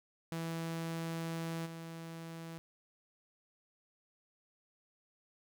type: tone with level steps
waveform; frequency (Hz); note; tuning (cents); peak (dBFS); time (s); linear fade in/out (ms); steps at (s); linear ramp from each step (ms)
sawtooth; 164.81; E3; 0; -33 / -40; 0.32-2.58; 0; 1.65; 20
effects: none